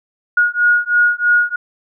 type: beating tone pair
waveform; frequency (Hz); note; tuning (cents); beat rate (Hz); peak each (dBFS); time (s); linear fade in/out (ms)
sine; 1441 / 1444.1; F#6 / F#6; -46 / -42; 3.1; -14; 0.37-1.56; 5
effects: none